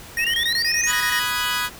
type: tone bursts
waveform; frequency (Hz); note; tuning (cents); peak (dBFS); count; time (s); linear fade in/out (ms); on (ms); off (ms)
square; 1866; A#6; +1; -22; 11; 0.17-1.194; 2; 74; 21
type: exponential sweep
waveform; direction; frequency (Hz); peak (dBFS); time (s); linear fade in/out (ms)
sine; up; 2483 to 7040; -21; 0.18-0.92; 10
type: tone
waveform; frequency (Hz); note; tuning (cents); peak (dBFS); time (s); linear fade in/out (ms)
sine; 2489; D#7; 0; -25; 0.64-1.21; 50
type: chord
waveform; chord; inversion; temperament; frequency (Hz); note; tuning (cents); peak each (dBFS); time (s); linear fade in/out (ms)
20% pulse; G# minor seventh; first; equal; 987.8 / 1244.5 / 1480 / 1661.2; B5 / D#6 / F#6 / G#6; 0 / 0 / 0 / 0; -22; 0.86-1.7; 50
effects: pink hiss -40 dBFS RMS until 1.79 s